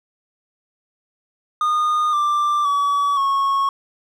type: tone with pitch steps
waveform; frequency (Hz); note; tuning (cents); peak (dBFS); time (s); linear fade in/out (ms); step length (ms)
triangle; 1224 / 1180.9 / 1139.4 / 1099.3; D#6 / D6 / C#6 / C#6; -29 / +9 / +47 / -15; -14; 1.61-3.69; 2; 520
effects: none